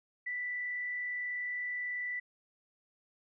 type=tone with frequency modulation; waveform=sine; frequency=1975.5 Hz; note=B6; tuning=in tune; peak=-34 dBFS; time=0.26-2.2 s; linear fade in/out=10 ms; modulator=41.5 Hz; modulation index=0.42; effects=none